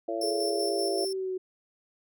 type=harmonic tone; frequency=112.8 Hz; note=A2; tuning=44 cents sharp; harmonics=3 / 4 / 5 / 6; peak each=-34 / -37 / -34 / -33 dBFS; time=0.08-1.05 s; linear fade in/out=5 ms
type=tone with tremolo; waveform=sawtooth; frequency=5380 Hz; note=E8; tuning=34 cents sharp; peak=-29 dBFS; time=0.21-1.13 s; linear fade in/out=5 ms; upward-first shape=square; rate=5.2 Hz; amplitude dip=40%
type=linear sweep; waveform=sine; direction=down; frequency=428.1 to 370 Hz; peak=-29 dBFS; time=0.23-1.38 s; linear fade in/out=10 ms
effects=none